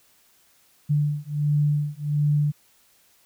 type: beating tone pair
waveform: sine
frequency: 146.83 / 148.23 Hz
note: D3 / D3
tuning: 0 / +16 cents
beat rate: 1.4 Hz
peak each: -23 dBFS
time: 0.89-2.52 s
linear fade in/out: 20 ms
effects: white hiss -60 dBFS RMS until 3.25 s